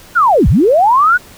sine linear two-way sweep, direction down then up, 1503 to 43.65 to 1503 Hz, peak -6 dBFS, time 0.15-1.18 s, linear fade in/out 20 ms, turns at 0.48 s, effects pink hiss -39 dBFS RMS until 1.37 s

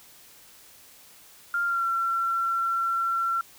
sine tone with pitch glide, 1396.9 to 1357.1 Hz, F6 to E6, 0 to +50 cents, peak -23 dBFS, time 1.54-3.41 s, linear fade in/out 2 ms, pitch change -50 cents, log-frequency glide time 1.65-1.86 s, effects white hiss -52 dBFS RMS until 3.58 s

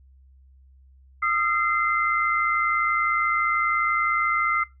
sine tone cluster, 1227 / 1347 / 2076 Hz, D#6 / E6 / C7, -25 / +37 / -14 cents, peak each -25 dBFS, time 1.22-4.64 s, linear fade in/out 10 ms, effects noise-tail reverb RT60 0.2 s tail -19 dB re dry + added 66 Hz sine -50 dBFS peak until 4.8 s

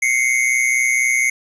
square tone pair together, 2089 / 2213 Hz, C7 / C#7, -3 / -3 cents, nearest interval minor second, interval 100 cents, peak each -18 dBFS, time 0.02-1.3 s, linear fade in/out 5 ms, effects resampled to 24000 Hz + 9-bit

